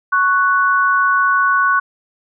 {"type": "tone pair together", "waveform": "sine", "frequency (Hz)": [1108.7, 1482.6], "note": ["C#6", "F#6"], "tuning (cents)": [0, 3], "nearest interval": "perfect fourth", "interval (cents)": 503, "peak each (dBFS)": -14, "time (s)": [0.12, 1.8], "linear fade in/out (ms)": 10, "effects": []}